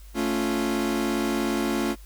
40% pulse chord, A augmented, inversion none, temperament equal, 220 / 277.2 / 349.2 Hz, A3 / C#4 / E#4, 0 / 0 / 0 cents, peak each -27 dBFS, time 0.14-1.96 s, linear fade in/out 50 ms, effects added 50 Hz sine -42 dBFS peak until 2.05 s + white hiss -55 dBFS RMS until 2.05 s

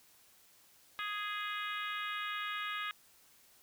harmonic tone, 415.3 Hz, G#4, in tune, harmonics 3 / 4 / 5 / 6 / 7 / 8 / 9, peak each -40 / -42 / -44 / -46 / -47 / -48 / -49 dBFS, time 0.99-2.91 s, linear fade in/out 0 ms, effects white hiss -64 dBFS RMS until 3.62 s

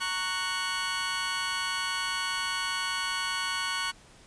20% pulse chord, F# major, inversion first, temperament just, 925 / 1110 / 1480 Hz, A#5 / C#6 / F#6, -14 / +2 / 0 cents, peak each -33 / -28 / -27 dBFS, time 0-3.92 s, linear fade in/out 20 ms, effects pink hiss -55 dBFS RMS until 4.26 s + resampled to 22050 Hz

